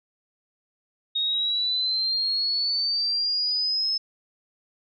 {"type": "exponential sweep", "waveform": "sine", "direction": "up", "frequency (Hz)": [3729, 5220], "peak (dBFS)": -22, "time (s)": [1.15, 3.98], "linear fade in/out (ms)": 10, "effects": []}